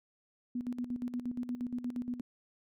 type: tone with tremolo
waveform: sine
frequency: 245.2 Hz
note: B3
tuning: 12 cents flat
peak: -32 dBFS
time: 0.55-2.21 s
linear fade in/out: 5 ms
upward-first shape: square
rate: 8.5 Hz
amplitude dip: 70%
effects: none